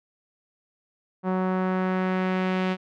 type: tone with low-pass filter sweep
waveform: sawtooth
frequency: 185.9 Hz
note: F#3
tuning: 8 cents sharp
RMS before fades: -25 dBFS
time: 1.23-2.77 s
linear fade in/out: 50 ms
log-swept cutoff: 1100 to 2900 Hz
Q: 1.3
effects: none